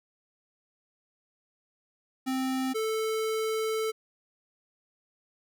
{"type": "tone pair in turn", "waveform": "square", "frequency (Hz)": [261.6, 440], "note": ["C4", "A4"], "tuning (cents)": [0, 0], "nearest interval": "major sixth", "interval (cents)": 900, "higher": "second", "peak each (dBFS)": -28, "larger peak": "neither", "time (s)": [[2.26, 2.74], [2.74, 3.92]], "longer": "second", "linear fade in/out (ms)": 20, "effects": []}